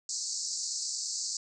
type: band-pass noise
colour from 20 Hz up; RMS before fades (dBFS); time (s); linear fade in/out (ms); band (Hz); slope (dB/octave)
white; -35; 0.09-1.37; 2; 4300 to 7900; 96
effects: none